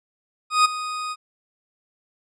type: tone with ADSR envelope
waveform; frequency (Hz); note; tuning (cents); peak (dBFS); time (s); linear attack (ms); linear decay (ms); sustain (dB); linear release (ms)
40% pulse; 1244.5; D#6; 0; -11; 0.5-1.16; 150; 14; -15; 43
effects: resampled to 22050 Hz